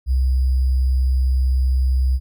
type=tone with sample-and-hold; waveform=sine; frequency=64.6 Hz; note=C2; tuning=21 cents flat; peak=-14 dBFS; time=0.06-2.2 s; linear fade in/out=50 ms; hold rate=4900 Hz; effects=none